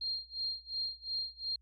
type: tone with tremolo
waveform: sine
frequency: 4209 Hz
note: C8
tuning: 9 cents sharp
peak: -32 dBFS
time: 0.01-1.56 s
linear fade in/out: 5 ms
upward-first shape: sine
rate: 2.8 Hz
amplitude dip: 95%
effects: added 60 Hz sine -62 dBFS peak until 1.61 s + AAC 64 kbps